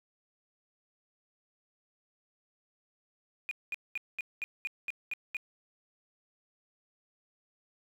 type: tone bursts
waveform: sine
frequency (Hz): 2450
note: D#7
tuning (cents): -27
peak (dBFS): -31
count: 9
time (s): 3.49-5.368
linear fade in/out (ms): 0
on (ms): 22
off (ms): 210
effects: tanh soft clip ceiling -27 dBFS + 10-bit